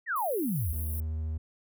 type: exponential sweep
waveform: sine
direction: down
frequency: 1975.5 to 56.1 Hz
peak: -27 dBFS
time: 0.06-0.76 s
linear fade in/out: 50 ms
type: high-pass noise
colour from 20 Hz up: white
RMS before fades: -40 dBFS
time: 0.16-1 s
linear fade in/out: 0 ms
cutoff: 10000 Hz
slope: 96 dB/octave
type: tone with vibrato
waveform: triangle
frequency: 78.7 Hz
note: D#2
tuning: 20 cents sharp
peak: -28 dBFS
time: 0.72-1.38 s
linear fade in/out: 10 ms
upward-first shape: sine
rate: 13 Hz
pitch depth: 9 cents each way
effects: none